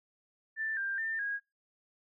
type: tone with pitch steps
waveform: sine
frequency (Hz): 1771 / 1589 / 1795 / 1641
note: A6 / G6 / A6 / G#6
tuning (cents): +11 / +23 / +34 / -21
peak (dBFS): -32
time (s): 0.56-1.4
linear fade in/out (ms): 50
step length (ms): 210
effects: noise-tail reverb RT60 0.2 s tail -19 dB re dry